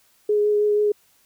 sine tone with vibrato, 417.5 Hz, G#4, 9 cents sharp, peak -16 dBFS, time 0.29-0.92 s, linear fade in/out 5 ms, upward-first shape triangle, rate 6.2 Hz, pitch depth 14 cents each way, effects white hiss -60 dBFS RMS until 1.25 s

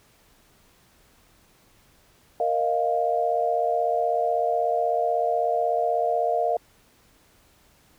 sine chord, Bb suspended fourth, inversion none, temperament equal, 466.2 / 622.3 / 698.5 Hz, Bb4 / Eb5 / F5, 0 / 0 / 0 cents, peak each -27 / -26 / -23 dBFS, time 2.4-6.57 s, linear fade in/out 2 ms, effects pink hiss -59 dBFS RMS until 7.98 s

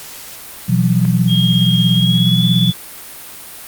sine chord, B suspended fourth, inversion none, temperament equal with one note detuned, 123.47 / 168.08 / 185 Hz, B2 / E3 / F#3, 0 / +34 / 0 cents, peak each -15 dBFS, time 0.68-2.72 s, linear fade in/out 20 ms
clicks, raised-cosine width 0.5 ms, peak -18 dBFS, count 2, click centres 1.05 / 1.053 s
sine tone with pitch glide, 3248 to 3441 Hz, G#7 to A7, -39 to -39 cents, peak -16 dBFS, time 1.27-2.74 s, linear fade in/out 50 ms, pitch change +100 cents, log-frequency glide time 1.94-2.45 s
effects white hiss -33 dBFS RMS until 3.67 s + Opus 48 kbps

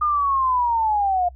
sine linear sweep, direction down, 1225 to 698.5 Hz, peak -17 dBFS, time 0.01-1.29 s, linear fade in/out 10 ms, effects noise-tail reverb RT60 0.1 s tail -26 dB re dry + added 64 Hz sine -39 dBFS peak until 1.35 s

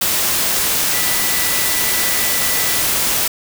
sine tone in noise, 1975.5 Hz, B6, in tune, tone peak -26 dBFS, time 0.93-2.81 s, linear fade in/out 5 ms, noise white, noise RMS -17 dBFS, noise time 0.01-3.28 s, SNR -12 dB, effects none

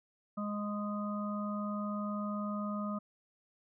harmonic tone, 207.1 Hz, G#3, 5 cents flat, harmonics 1 / 3 / 5 / 6, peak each -35 / -43 / -49 / -41 dBFS, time 0.37-2.99 s, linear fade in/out 10 ms, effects none

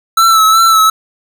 square tone with vibrato, 1318.5 Hz, E6, in tune, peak -6 dBFS, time 0.17-0.9 s, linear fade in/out 5 ms, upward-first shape sine, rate 2.7 Hz, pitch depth 37 cents each way, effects none

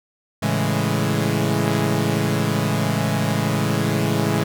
sawtooth chord, A major seventh, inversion none, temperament equal, 110 / 138.59 / 164.81 / 207.7 Hz, A2 / C#3 / E3 / G#3, 0 / 0 / 0 / 0 cents, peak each -20 dBFS, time 0.42-4.44 s, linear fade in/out 10 ms, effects none

